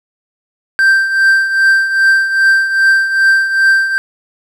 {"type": "tone with tremolo", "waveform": "triangle", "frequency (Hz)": 1569, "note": "G6", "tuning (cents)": 1, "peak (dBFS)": -3, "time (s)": [0.79, 3.98], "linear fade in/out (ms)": 0, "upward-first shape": "triangle", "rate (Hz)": 2.5, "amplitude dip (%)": 70, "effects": []}